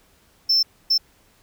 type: tone bursts at uneven times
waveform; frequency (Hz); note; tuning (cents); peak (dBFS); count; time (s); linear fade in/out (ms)
triangle; 5330; E8; +18; -13; 2; 0.49-0.63 / 0.9-0.98; 10
effects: tanh soft clip ceiling -9 dBFS + pink hiss -58 dBFS RMS until 1.42 s